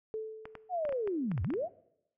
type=tone with exponential decay; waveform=sine; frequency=437.7 Hz; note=A4; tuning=9 cents flat; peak=-32 dBFS; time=0.14-0.97 s; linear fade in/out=0 ms; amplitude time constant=180 ms
type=clicks; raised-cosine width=0.5 ms; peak=-28 dBFS; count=11; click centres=0.455 / 0.553 / 0.852 / 0.892 / 0.925 / 1.075 / 1.316 / 1.378 / 1.446 / 1.504 / 1.538 s
type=linear two-way sweep; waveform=sine; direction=down then up; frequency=754 to 74.9 to 754 Hz; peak=-30 dBFS; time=0.69-1.69 s; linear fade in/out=50 ms; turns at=1.43 s
effects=noise-tail reverb RT60 0.8 s tail -21 dB re dry